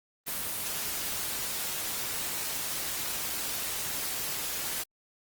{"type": "noise with amplitude modulation", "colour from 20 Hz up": "white", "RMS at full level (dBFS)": -31, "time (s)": [0.26, 4.84], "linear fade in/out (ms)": 20, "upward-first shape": "sine", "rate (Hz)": 273, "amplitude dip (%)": 50, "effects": ["Opus 24 kbps"]}